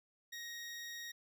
20% pulse tone, 1878 Hz, A#6, 12 cents sharp, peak -39 dBFS, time 0.32-1.12 s, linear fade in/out 10 ms, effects none

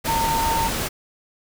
sine tone in noise, 910 Hz, A#5, 42 cents flat, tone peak -20 dBFS, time 0.07-0.69 s, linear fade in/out 20 ms, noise pink, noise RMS -25 dBFS, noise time 0.04-0.89 s, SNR +2 dB, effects none

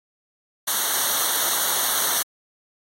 white noise with comb filter, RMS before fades -22 dBFS, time 0.67-2.23 s, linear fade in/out 10 ms, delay 0.4 ms, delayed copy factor -0.9, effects AAC 48 kbps

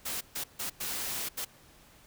white noise bursts at uneven times, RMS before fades -35 dBFS, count 5, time 0.05-0.21 / 0.35-0.44 / 0.59-0.7 / 0.8-1.29 / 1.37-1.45 s, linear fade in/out 10 ms, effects pink hiss -58 dBFS RMS until 2.06 s

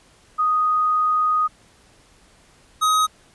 sine / square tone pair in turn, 1244.5 / 1261.1 Hz, D#6 / D#6, 0 / +23 cents, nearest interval unison, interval 23 cents, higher second, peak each -16 dBFS, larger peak neither, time 0.38-1.48 / 2.81-3.07 s, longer first, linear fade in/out 20 ms, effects pink hiss -54 dBFS RMS until 3.34 s + resampled to 24000 Hz

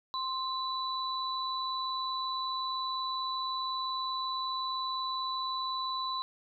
sine tone pair together, 1046.5 / 3964 Hz, C6 / B7, 0 / +6 cents, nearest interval octave + major seventh, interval 2306 cents, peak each -33 / -36 dBFS, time 0.14-6.22 s, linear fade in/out 0 ms, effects none

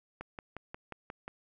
click train, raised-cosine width 0.5 ms, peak -26 dBFS, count 7, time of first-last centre 0.21-1.28 s, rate 5.61 Hz, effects none

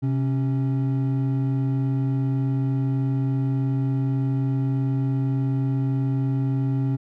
triangle tone pair together, 130.81 / 274.2 Hz, C3 / C#4, 0 / -19 cents, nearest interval octave + minor second, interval 1281 cents, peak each -19 / -25 dBFS, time 0.02-6.97 s, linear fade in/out 20 ms, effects none

